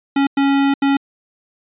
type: tone bursts at uneven times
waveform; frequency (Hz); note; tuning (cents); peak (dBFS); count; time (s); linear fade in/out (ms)
square; 277.2; C#4; 0; -13; 3; 0.16-0.27 / 0.37-0.74 / 0.82-0.97; 5
effects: resampled to 8000 Hz